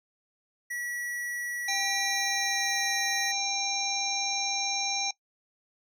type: tone with pitch glide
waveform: square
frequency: 1935 to 1885.4 Hz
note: B6 to A#6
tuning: -36 to +19 cents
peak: -33 dBFS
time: 0.7-3.32 s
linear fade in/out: 10 ms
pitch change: -45 cents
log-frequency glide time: 2.06-3.02 s
type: harmonic tone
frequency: 793 Hz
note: G5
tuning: 20 cents sharp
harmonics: 1 / 3 / 5 / 7 / 8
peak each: -34 / -34 / -34 / -34 / -34 dBFS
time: 1.68-5.11 s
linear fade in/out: 5 ms
effects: noise-tail reverb RT60 0.1 s tail -21 dB re dry